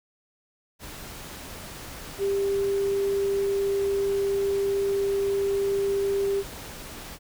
sine tone in noise, 395.9 Hz, G4, 17 cents sharp, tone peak -22 dBFS, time 2.18-6.44 s, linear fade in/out 50 ms, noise pink, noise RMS -40 dBFS, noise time 0.79-7.19 s, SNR +15 dB, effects none

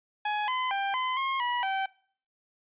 sawtooth tone with pitch steps, 839 / 1020 / 791 / 1023 / 1074 / 972 / 773 Hz, G#5 / C6 / G5 / C6 / C6 / B5 / G5, +17 / -44 / +15 / -39 / +45 / -28 / -24 cents, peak -23 dBFS, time 0.25-1.86 s, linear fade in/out 5 ms, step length 230 ms, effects noise-tail reverb RT60 0.5 s tail -22 dB re dry + resampled to 8000 Hz

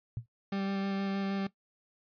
sine tone with exponential decay, 116.54 Hz, A#2, in tune, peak -29 dBFS, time 0.17-0.26 s, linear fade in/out 0 ms, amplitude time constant 19 ms
40% pulse tone with vibrato, 196 Hz, G3, in tune, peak -30 dBFS, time 0.52-1.47 s, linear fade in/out 5 ms, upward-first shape square, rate 6.4 Hz, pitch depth 8 cents each way
effects noise-tail reverb RT60 0.1 s tail -17 dB re dry + resampled to 11025 Hz

